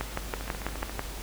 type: two click trains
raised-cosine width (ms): 0.5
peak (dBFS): -14 / -22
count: 7 / 9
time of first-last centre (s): 0.01-0.994 / 0.34-0.896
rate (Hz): 6.1 / 14.4
effects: added 50 Hz sine -37 dBFS peak until 1.22 s + pink hiss -41 dBFS RMS until 1.22 s